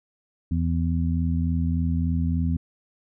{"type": "harmonic tone", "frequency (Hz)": 83.4, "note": "E2", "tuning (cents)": 21, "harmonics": [1, 2, 3], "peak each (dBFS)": [-23, -26, -28], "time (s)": [0.51, 2.57], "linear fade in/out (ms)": 5, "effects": []}